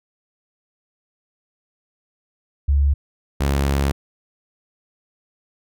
sine / sawtooth tone pair in turn, 70.6 / 69.55 Hz, C#2 / C#2, +32 / +6 cents, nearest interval unison, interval 26 cents, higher first, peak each -13 dBFS, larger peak neither, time 2.68-2.94 / 3.4-3.92 s, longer second, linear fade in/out 10 ms, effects none

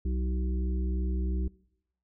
harmonic tone, 63 Hz, B1, 35 cents sharp, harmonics 1 / 3 / 5 / 6, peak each -27 / -37 / -41 / -43 dBFS, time 0.05-1.48 s, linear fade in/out 5 ms, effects noise-tail reverb RT60 0.8 s tail -23 dB re dry

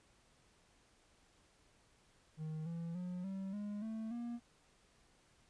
triangle tone with pitch steps, 156.5 / 167.73 / 179.77 / 192.67 / 206.5 / 221.3 / 237.2 Hz, D#3 / E3 / F#3 / G3 / G#3 / A3 / A#3, +10 / +30 / -50 / -30 / -10 / +10 / +30 cents, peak -38 dBFS, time 2.37-4.4 s, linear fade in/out 50 ms, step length 290 ms, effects pink hiss -70 dBFS RMS until 5.49 s + resampled to 22050 Hz

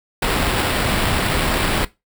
pink noise with sample-and-hold, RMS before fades -19 dBFS, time 0.22-1.85 s, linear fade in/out 5 ms, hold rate 6300 Hz, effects noise-tail reverb RT60 0.2 s tail -18 dB re dry

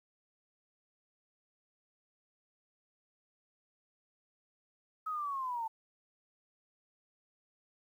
sine linear sweep, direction down, 1285 to 880 Hz, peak -34 dBFS, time 5.06-5.68 s, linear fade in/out 10 ms, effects 11-bit

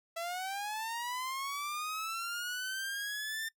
sawtooth linear sweep, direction up, 660 to 1800 Hz, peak -32 dBFS, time 0.16-3.49 s, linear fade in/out 10 ms, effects noise-tail reverb RT60 0.1 s tail -22 dB re dry

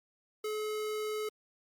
square tone, 427.8 Hz, A4, 49 cents flat, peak -34 dBFS, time 0.44-1.29 s, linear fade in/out 5 ms, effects Opus 48 kbps

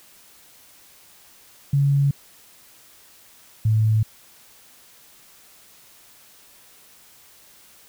sine tone pair in turn, 140.5 / 109.24 Hz, C#3 / A2, +24 / -12 cents, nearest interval major third, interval 436 cents, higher first, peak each -15 dBFS, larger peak neither, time 1.73-2.11 / 3.65-4.03 s, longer neither, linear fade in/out 5 ms, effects white hiss -51 dBFS RMS until 7.88 s

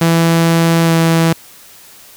sawtooth tone with pitch glide, 166.1 to 164.57 Hz, E3 to E3, +13 to -3 cents, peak -5 dBFS, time 0.01-1.33 s, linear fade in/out 5 ms, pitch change -16 cents, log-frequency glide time 0.84-0.92 s, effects white hiss -40 dBFS RMS until 2.16 s

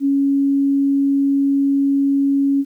sine tone, 277.6 Hz, C#4, 3 cents sharp, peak -13 dBFS, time 0-2.65 s, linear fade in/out 50 ms, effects 9-bit

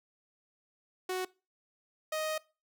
sawtooth tone pair in turn, 370 / 624 Hz, F#4 / D#5, 0 / +5 cents, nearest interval major sixth, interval 905 cents, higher second, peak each -28 dBFS, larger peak neither, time 1.09-1.25 / 2.12-2.38 s, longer second, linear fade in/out 5 ms, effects noise-tail reverb RT60 0.3 s tail -22 dB re dry

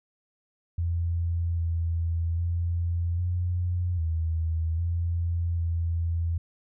sine tone with pitch steps, 84.9 / 83.5 / 85.6 / 88.7 / 81.2 / 85.2 / 83.9 Hz, F2 / E2 / F2 / F2 / E2 / F2 / E2, -48 / +23 / -34 / +27 / -26 / -42 / +31 cents, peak -24 dBFS, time 0.78-6.38 s, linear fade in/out 5 ms, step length 800 ms, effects none

